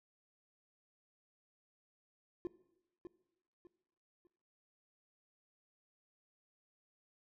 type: tone with echo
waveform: triangle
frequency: 350.9 Hz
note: F4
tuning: 8 cents sharp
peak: -33 dBFS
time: 2.45-2.47 s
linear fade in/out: 0 ms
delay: 600 ms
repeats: 3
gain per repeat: -10 dB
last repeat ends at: 4.27 s
effects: noise-tail reverb RT60 0.9 s tail -19 dB re dry + tanh soft clip ceiling -31 dBFS